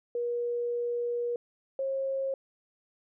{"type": "tone pair in turn", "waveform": "sine", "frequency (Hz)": [478.7, 538.9], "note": ["A#4", "C#5"], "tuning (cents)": [46, -49], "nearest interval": "major second", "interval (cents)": 205, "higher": "second", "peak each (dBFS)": -28, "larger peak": "neither", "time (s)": [[0.15, 1.36], [1.79, 2.34]], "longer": "first", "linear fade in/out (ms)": 2, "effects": []}